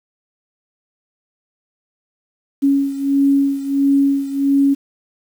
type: beating tone pair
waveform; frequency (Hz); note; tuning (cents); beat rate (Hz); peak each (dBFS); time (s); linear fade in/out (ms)
sine; 277.2 / 278.7; C#4 / C#4; 0 / +9; 1.5; -14 / -18; 2.62-4.75; 20
effects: 7-bit